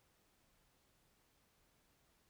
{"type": "silence", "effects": ["pink hiss -75 dBFS RMS until 2.29 s"]}